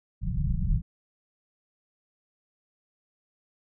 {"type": "low-pass noise", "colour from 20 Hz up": "pink", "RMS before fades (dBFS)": -26, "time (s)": [0.21, 0.82], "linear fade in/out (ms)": 50, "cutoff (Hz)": 190, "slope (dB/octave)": 96, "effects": []}